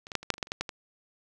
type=clicks; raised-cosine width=0.2 ms; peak=-27 / -20 / -9 / -26 / -6 / -24 / -28 / -12 / -30 / -13 / -12 / -19 dBFS; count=12; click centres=0.069 / 0.118 / 0.153 / 0.23 / 0.303 / 0.34 / 0.381 / 0.428 / 0.471 / 0.519 / 0.61 / 0.692 s; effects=none